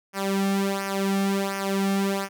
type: tone with flanger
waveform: sawtooth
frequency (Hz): 196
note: G3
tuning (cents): 0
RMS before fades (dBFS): -25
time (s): 0.13-2.29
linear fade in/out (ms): 50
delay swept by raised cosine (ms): 0.25 to 2.05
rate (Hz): 1.4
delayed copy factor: -0.75
effects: none